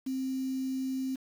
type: tone with quantisation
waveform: sine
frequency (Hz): 262.9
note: C4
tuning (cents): +8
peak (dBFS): -30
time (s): 0.06-1.16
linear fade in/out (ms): 10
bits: 8
effects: none